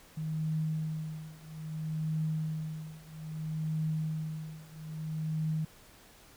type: tone with tremolo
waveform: sine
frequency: 156.9 Hz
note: D#3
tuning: 15 cents sharp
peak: -28 dBFS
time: 0.17-5.65 s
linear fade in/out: 5 ms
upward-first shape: triangle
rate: 0.61 Hz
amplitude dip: 95%
effects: pink hiss -57 dBFS RMS until 6.36 s